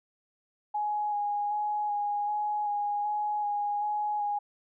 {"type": "tone with vibrato", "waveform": "sine", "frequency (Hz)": 830.6, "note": "G#5", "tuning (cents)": 0, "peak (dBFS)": -27, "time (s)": [0.74, 4.39], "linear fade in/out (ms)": 10, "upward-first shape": "square", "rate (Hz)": 1.3, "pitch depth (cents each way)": 14, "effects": []}